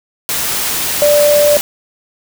sine tone in noise, 587.3 Hz, D5, in tune, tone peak -7 dBFS, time 1.02-1.57 s, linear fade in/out 0 ms, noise white, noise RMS -17 dBFS, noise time 0.29-1.61 s, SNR +7 dB, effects none

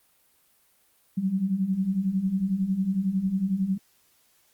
sine beating tone pair, 183.5 / 194.5 Hz, F#3 / G3, -14 / -13 cents, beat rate 11 Hz, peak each -29 / -24 dBFS, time 1.17-3.78 s, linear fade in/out 10 ms, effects white hiss -64 dBFS RMS until 4.53 s + Opus 32 kbps

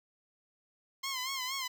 10% pulse tone with vibrato, 1049 Hz, C6, 4 cents sharp, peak -26 dBFS, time 1.03-1.68 s, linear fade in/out 10 ms, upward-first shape sine, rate 4.3 Hz, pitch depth 82 cents each way, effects none

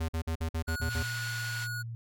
square tone bursts, 81.3 Hz, E2, 23 cents flat, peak -30 dBFS, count 8, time 0-1.031 s, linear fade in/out 10 ms, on 86 ms, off 49 ms
square tone, 1453 Hz, F#6, 32 cents flat, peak -36 dBFS, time 0.67-1.83 s, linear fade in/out 20 ms
sine tone with pitch glide, 117 to 115.46 Hz, A#2 to A#2, +7 to -16 cents, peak -36 dBFS, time 0.8-1.95 s, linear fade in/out 0 ms, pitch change -23 cents, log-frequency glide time 1.14-1.44 s
pink band-pass noise, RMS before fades -43 dBFS, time 0.88-1.68 s, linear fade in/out 50 ms, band 1600 to 6400 Hz, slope 12 dB/octave
effects none

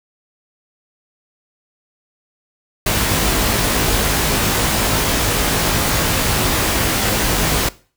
pink noise with comb filter, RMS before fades -17 dBFS, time 2.86-7.69 s, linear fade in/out 5 ms, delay 19 ms, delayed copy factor +0.65, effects noise-tail reverb RT60 0.4 s tail -20 dB re dry

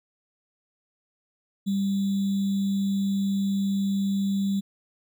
sine tone with sample-and-hold, 197.2 Hz, G3, 11 cents sharp, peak -22 dBFS, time 1.66-4.61 s, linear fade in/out 20 ms, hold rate 3675 Hz, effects none

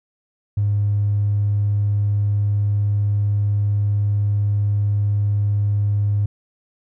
triangle tone with tanh clipping, 102.6 Hz, G#2, 21 cents flat, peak -15 dBFS, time 0.57-6.26 s, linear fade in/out 5 ms, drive 1 dB, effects none

